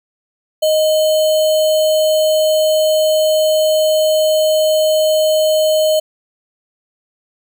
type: tone with sample-and-hold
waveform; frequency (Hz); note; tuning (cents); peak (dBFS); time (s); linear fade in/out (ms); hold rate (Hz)
sine; 622.3; D#5; 0; -10; 0.62-6; 10; 3675
effects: none